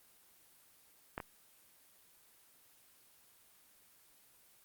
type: clicks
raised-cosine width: 0.5 ms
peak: -23 / -26 dBFS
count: 2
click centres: 1.179 / 1.202 s
effects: white hiss -65 dBFS RMS until 4.64 s + Opus 24 kbps